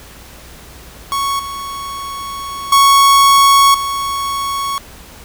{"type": "tone with level steps", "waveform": "45% pulse", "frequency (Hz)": 1108.7, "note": "C#6", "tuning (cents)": 0, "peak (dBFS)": [-15, -23, -6, -17], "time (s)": [1.12, 4.78], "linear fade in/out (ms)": 0, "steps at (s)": [1.39, 2.72, 3.74], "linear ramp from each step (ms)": 5, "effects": ["added 60 Hz sine -41 dBFS peak until 5.24 s", "pink hiss -38 dBFS RMS until 5.24 s"]}